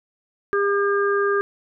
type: harmonic tone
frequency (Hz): 402.3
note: G4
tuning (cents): +45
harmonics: 1 / 3 / 4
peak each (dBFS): -19 / -24 / -25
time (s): 0.53-1.41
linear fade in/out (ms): 0
effects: none